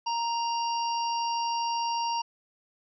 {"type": "harmonic tone", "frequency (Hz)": 933, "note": "A#5", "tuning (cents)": 1, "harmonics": [1, 3, 5, 6], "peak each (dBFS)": [-27, -38, -39, -39], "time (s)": [0.06, 2.22], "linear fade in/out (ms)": 10, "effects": []}